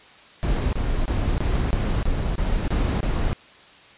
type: noise bursts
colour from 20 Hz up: brown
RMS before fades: -22 dBFS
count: 9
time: 0.43-3.33 s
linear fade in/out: 0 ms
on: 300 ms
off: 25 ms
effects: white hiss -48 dBFS RMS until 3.97 s + resampled to 8000 Hz